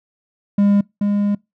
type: tone pair in turn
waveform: triangle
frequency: 202.2 / 204 Hz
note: G#3 / G#3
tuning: -46 / -31 cents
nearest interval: unison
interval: 15 cents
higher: second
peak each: -9 / -13 dBFS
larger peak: first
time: 0.58-0.81 / 1.01-1.35 s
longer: second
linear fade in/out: 5 ms
effects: noise-tail reverb RT60 0.2 s tail -24 dB re dry